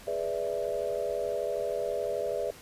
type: chord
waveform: sine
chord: E dominant seventh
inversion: first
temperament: equal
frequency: 415.3 / 493.9 / 587.3 / 659.3 Hz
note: G#4 / B4 / D5 / E5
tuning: 0 / 0 / 0 / 0 cents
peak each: -35 / -34 / -33 / -35 dBFS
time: 0.07-2.51 s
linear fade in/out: 5 ms
effects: pink hiss -50 dBFS RMS until 2.61 s + resampled to 32000 Hz